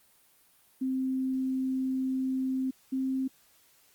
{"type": "tone pair in turn", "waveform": "sine", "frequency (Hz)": [261.6, 263.6], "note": ["C4", "C4"], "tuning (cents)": [0, 13], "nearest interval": "unison", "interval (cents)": 13, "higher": "second", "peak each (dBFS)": -27, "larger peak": "neither", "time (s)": [[0.81, 2.71], [2.92, 3.28]], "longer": "first", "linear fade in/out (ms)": 10, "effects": ["white hiss -63 dBFS RMS until 3.94 s", "Opus 32 kbps"]}